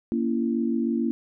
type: chord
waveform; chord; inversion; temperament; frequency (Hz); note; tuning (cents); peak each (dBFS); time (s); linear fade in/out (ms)
sine; A# diminished; none; just; 233.1 / 279.7 / 335.6; A#3 / C#4 / E4; 0 / +16 / +31; -24 / -29 / -28; 0.12-1.11; 0
effects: none